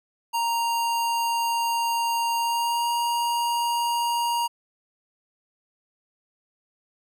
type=tone with pitch glide; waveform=square; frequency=932.3 to 943.7 Hz; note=A#5 to A#5; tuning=0 to +21 cents; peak=-23 dBFS; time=0.33-4.48 s; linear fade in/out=20 ms; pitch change=+21 cents; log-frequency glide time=2.38-2.89 s; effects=none